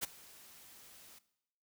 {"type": "noise with ADSR envelope", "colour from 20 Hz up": "white", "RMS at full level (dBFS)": -34, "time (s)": [0.01, 1.19], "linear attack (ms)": 28, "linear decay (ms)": 14, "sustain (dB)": -23, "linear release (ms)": 9, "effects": ["noise-tail reverb RT60 0.8 s tail -17 dB re dry"]}